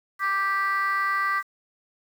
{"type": "chord", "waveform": "sine", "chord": "G major", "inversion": "second", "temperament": "just", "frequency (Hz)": [1176, 1568, 1960], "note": ["D6", "G6", "B6"], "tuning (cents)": [2, 0, -14], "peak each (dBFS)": [-23, -27, -26], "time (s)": [0.19, 1.43], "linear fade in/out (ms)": 50, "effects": ["tanh soft clip ceiling -16 dBFS", "8-bit"]}